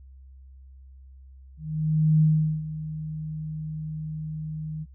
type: tone with ADSR envelope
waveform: sine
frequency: 155.56 Hz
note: D#3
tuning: in tune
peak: -15 dBFS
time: 1.57-4.86 s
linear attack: 640 ms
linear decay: 410 ms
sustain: -15 dB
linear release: 38 ms
effects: added 66 Hz sine -45 dBFS peak until 4.94 s